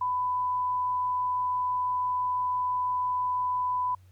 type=tone; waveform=sine; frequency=998 Hz; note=B5; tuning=18 cents sharp; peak=-25 dBFS; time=0.01-3.95 s; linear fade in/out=5 ms; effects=added 92 Hz sine -52 dBFS peak until 4.11 s + pink hiss -68 dBFS RMS until 4.11 s